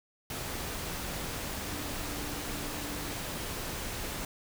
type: tone in noise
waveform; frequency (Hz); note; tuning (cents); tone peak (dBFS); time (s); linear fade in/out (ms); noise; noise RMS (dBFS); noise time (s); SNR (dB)
sine; 292.4; D4; -7; -44; 1.64-3.12; 2; pink; -37; 0.3-4.25; -10
effects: none